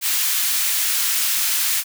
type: high-pass noise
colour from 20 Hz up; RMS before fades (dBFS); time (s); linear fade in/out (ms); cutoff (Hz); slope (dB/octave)
white; -20; 0.01-1.84; 50; 1600; 12
effects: none